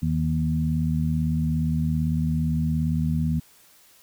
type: tone cluster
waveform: sine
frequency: 80.5 / 159.1 / 236.7 Hz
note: E2 / D#3 / A#3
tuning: -41 / +39 / +27 cents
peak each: -27 / -23 / -27 dBFS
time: 0.02-3.4 s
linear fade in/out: 10 ms
effects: white hiss -55 dBFS RMS until 4.02 s